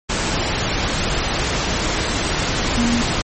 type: tone in noise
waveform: sine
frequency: 236.4 Hz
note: A#3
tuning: 24 cents sharp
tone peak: -16 dBFS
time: 2.77-3.02 s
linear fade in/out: 10 ms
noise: pink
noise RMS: -20 dBFS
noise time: 0.09-3.22 s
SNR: +1 dB
effects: MP3 32 kbps